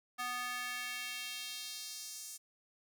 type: tone with high-pass filter sweep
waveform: square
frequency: 246.9 Hz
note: B3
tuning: in tune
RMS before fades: -42 dBFS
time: 0.18-2.38 s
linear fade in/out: 20 ms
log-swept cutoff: 1100 to 7200 Hz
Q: 1.6
effects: none